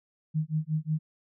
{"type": "tone with tremolo", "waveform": "sine", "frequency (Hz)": 155.7, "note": "D#3", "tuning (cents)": 2, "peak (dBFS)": -23, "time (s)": [0.34, 0.99], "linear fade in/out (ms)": 20, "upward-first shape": "sine", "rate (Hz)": 5.5, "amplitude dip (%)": 100, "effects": []}